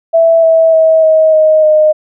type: tone with pitch steps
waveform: sine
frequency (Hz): 660 / 650.9 / 642 / 633.1 / 624.4 / 615.8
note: E5 / E5 / E5 / D#5 / D#5 / D#5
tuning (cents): +2 / -22 / -46 / +30 / +6 / -18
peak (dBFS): -4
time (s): 0.13-1.93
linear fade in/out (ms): 20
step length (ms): 300
effects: none